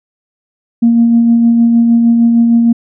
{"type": "tone with tremolo", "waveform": "sine", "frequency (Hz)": 233.1, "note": "A#3", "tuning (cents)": 0, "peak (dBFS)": -3, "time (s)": [0.82, 2.73], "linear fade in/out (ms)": 10, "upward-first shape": "sine", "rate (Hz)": 6.5, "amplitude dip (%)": 30, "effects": ["tanh soft clip ceiling 0 dBFS"]}